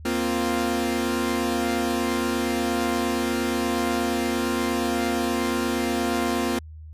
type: chord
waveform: sawtooth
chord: Bb suspended second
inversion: none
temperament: equal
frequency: 233.1 / 261.6 / 349.2 Hz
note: Bb3 / C4 / F4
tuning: 0 / 0 / 0 cents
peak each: -23 / -23 / -23 dBFS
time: 0.05-6.59 s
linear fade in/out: 5 ms
effects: added 78 Hz sine -38 dBFS peak until 6.93 s + resampled to 32000 Hz